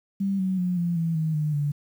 sine tone with pitch steps, 196 / 187.8 / 179.94 / 172.41 / 165.2 / 158.28 / 151.66 / 145.32 Hz, G3 / F#3 / F#3 / F3 / E3 / D#3 / D#3 / D3, 0 / +26 / -48 / -22 / +4 / +30 / -44 / -18 cents, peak -22 dBFS, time 0.2-1.72 s, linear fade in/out 10 ms, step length 190 ms, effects 9-bit

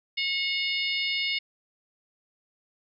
harmonic tone with a mistuned harmonic, 726 Hz, F#5, 33 cents flat, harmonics 3 / 4 / 5 / 6 / 7, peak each -29 / -31 / -33 / -35 / -36 dBFS, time 0.17-1.39 s, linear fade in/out 10 ms, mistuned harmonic 4, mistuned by -21 cents, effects none

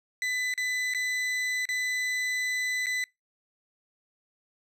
40% pulse tone with dropouts, 2000 Hz, B6, 21 cents sharp, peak -26 dBFS, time 0.22-3.04 s, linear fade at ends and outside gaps 1 ms, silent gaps 0.539-0.577 / 0.938-0.947 / 1.654-1.689 / 2.86-2.867 s, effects noise-tail reverb RT60 0.2 s tail -25 dB re dry + low-pass 10000 Hz 12 dB/octave

